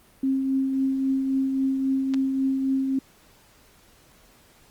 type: tone with tremolo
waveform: sine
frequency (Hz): 267.4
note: C4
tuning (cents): +38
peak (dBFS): -19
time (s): 0.23-2.99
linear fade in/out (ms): 5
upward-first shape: triangle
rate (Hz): 3.7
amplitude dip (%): 40
type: clicks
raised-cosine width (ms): 0.2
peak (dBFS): -19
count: 2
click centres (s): 2.138 / 2.143
effects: pink hiss -56 dBFS RMS until 4.7 s + Opus 32 kbps